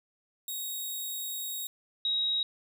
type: tone pair in turn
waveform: 5% pulse / sine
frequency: 3770 / 3809 Hz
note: A#7 / A#7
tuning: +19 / +37 cents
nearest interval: unison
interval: 18 cents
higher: second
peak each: -26 dBFS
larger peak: neither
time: 0.48-1.67 / 2.05-2.43 s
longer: first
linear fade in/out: 2 ms
effects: none